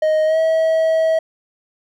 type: tone with pitch glide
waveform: triangle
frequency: 623 to 643.9 Hz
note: D#5 to E5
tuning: +2 to -41 cents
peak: -11 dBFS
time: 0.02-1.19 s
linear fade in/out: 5 ms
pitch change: +57 cents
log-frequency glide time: 0.25-0.38 s
effects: none